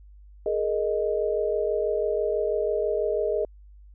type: chord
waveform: sine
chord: Ab suspended second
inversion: none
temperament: equal with one note detuned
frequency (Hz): 420.1 / 466.2 / 622.3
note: Ab4 / Bb4 / Eb5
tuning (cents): +20 / 0 / 0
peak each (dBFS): -26 / -28 / -27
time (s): 0.46-3.45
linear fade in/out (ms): 2
effects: added 50 Hz sine -46 dBFS peak until 3.94 s